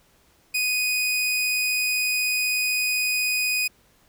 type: tone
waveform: sawtooth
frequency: 2489 Hz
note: D#7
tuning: in tune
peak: -18 dBFS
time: 0.54-3.68 s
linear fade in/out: 10 ms
effects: pink hiss -60 dBFS RMS until 4.08 s